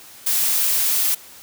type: noise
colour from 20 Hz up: blue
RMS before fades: -19 dBFS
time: 0.26-1.15 s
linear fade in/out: 10 ms
effects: white hiss -43 dBFS RMS until 1.42 s + high-pass 60 Hz 12 dB/octave